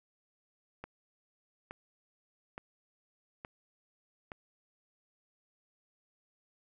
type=click train; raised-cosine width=0.5 ms; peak=-27 dBFS; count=5; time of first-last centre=0.84-4.318 s; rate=1.15 Hz; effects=none